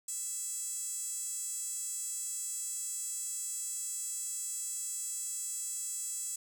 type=tone with high-pass filter; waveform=sawtooth; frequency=662 Hz; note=E5; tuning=7 cents sharp; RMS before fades=-38 dBFS; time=0.08-6.36 s; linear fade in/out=5 ms; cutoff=7800 Hz; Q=7; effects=none